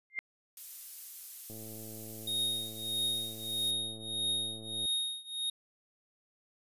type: tone with exponential growth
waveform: sine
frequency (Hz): 2100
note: C7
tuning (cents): +6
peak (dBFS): -28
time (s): 0.1-0.19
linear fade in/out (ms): 0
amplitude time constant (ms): 18
type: noise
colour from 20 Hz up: violet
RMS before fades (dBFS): -43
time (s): 0.57-3.71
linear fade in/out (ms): 2
type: click train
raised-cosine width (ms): 2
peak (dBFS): -36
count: 370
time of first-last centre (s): 1.5-4.855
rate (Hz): 110
type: tone with tremolo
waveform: square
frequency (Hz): 3729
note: A#7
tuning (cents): 0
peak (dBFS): -29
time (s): 2.27-5.5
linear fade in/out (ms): 5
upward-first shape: triangle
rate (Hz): 1.6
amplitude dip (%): 95
effects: resampled to 32000 Hz

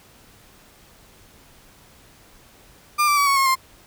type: tone with pitch steps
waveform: 35% pulse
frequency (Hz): 1200 / 1169.2 / 1139.2 / 1110 / 1081.5 / 1053.8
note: D6 / D6 / C#6 / C#6 / C#6 / C6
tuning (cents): +37 / -8 / +47 / +2 / -43 / +12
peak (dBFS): -14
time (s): 2.98-3.556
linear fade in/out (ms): 20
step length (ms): 96
effects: pink hiss -51 dBFS RMS until 3.86 s

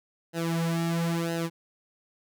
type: tone with flanger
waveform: sawtooth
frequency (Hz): 167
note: E3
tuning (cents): +23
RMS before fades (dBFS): -28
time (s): 0.33-1.5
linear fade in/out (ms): 50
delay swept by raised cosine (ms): 0.87 to 4.07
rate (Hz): 1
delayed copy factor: -1
effects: none

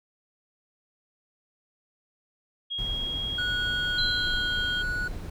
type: tone with pitch glide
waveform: sine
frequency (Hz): 3278 to 3220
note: G#7 to G7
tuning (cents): -23 to +46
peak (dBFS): -29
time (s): 2.7-4.83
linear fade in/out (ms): 20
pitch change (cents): -31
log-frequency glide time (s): 3.46-4.61
type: noise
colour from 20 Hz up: brown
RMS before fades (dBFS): -35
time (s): 2.78-5.3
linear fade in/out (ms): 5
type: tone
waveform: triangle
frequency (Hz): 1466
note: F#6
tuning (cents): -16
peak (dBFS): -26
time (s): 3.38-5.08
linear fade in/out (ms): 5
type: tone with exponential decay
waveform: sine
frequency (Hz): 4069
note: C8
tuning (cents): -49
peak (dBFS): -24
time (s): 3.98-5.23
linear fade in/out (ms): 5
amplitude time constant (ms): 270
effects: none

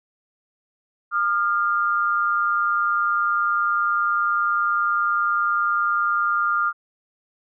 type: tone pair together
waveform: sine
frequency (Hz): 1215 / 1395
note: D#6 / F6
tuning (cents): -42 / -2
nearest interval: major second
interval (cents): 240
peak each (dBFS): -21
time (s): 1.11-6.73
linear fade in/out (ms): 50
effects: none

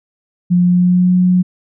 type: tone with pitch glide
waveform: sine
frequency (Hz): 177.5 to 181.44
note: F3 to F#3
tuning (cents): +28 to -34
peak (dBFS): -8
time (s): 0.5-1.43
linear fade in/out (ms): 20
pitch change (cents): +38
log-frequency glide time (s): 0.62-1.14
effects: none

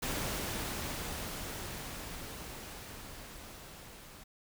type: noise with level ramp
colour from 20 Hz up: pink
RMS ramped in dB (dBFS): -35 to -52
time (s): 0.02-4.24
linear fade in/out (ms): 10
effects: none

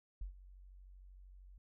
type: tone with ADSR envelope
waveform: sine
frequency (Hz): 46.5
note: F#1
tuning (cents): +9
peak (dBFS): -38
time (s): 0.21-1.58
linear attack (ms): 5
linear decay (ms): 110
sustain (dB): -16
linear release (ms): 3
effects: none

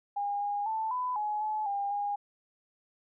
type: tone with pitch steps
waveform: sine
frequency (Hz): 812 / 817 / 882 / 1001 / 842 / 857 / 803 / 816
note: G#5 / G#5 / A5 / B5 / G#5 / A5 / G5 / G#5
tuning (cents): -39 / -29 / +4 / +23 / +24 / -46 / +41 / -31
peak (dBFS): -29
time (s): 0.16-2.16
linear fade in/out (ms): 10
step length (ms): 250
effects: none

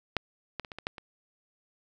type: clicks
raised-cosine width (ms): 0.3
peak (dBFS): -10 / -17 / -27 / -25 / -23 / -14 / -26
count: 7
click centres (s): 0.167 / 0.597 / 0.648 / 0.718 / 0.786 / 0.869 / 0.982
effects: none

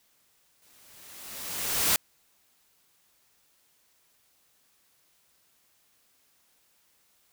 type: noise with exponential growth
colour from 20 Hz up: white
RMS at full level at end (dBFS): -22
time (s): 0.62-1.96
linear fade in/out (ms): 1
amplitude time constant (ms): 290
effects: white hiss -67 dBFS RMS until 7.32 s

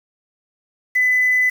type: tone with quantisation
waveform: sine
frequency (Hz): 2005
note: B6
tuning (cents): +26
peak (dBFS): -13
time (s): 0.95-1.5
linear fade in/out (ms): 10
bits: 6
effects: none

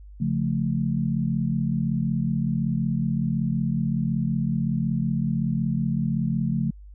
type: chord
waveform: sine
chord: Db augmented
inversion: none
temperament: equal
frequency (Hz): 138.59 / 174.61 / 220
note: Db3 / F3 / A3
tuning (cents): 0 / 0 / 0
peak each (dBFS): -26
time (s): 0.2-6.71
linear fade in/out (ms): 10
effects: added 50 Hz sine -41 dBFS peak until 6.94 s

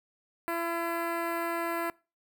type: tone with notch filter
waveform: 10% pulse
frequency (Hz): 337.2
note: E4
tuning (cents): +39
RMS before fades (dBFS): -32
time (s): 0.48-1.9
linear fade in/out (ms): 0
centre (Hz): 5600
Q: 0.51
effects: noise-tail reverb RT60 0.3 s tail -23 dB re dry

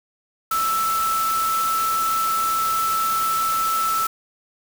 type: tone in noise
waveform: sine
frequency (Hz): 1318.5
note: E6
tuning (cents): 0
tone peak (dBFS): -19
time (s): 0.51-4.07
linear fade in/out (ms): 5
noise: white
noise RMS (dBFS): -29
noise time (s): 0.51-4.07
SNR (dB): +7
effects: none

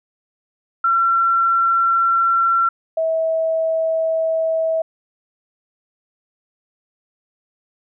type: tone pair in turn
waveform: sine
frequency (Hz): 1358 / 647.2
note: F6 / E5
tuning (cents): -49 / -32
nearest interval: octave + minor second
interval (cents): 1283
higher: first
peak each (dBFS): -13 / -16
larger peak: first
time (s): 0.84-2.69 / 2.97-4.82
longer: neither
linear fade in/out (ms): 5
effects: none

